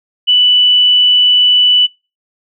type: tone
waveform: sine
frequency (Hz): 2973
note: F#7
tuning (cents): +8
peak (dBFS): -6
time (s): 0.27-1.87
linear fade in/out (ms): 20
effects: noise-tail reverb RT60 0.3 s tail -26 dB re dry